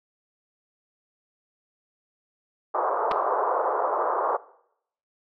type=band-pass noise; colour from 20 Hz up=white; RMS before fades=-25 dBFS; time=2.74-4.37 s; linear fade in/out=10 ms; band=400 to 1200 Hz; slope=48 dB/octave
type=clicks; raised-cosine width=0.3 ms; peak=-15 dBFS; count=2; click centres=3.113 / 3.118 s
effects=noise-tail reverb RT60 0.7 s tail -19 dB re dry